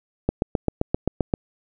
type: click train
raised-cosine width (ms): 2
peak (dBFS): -6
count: 9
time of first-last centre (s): 0.29-1.338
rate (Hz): 7.63
effects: none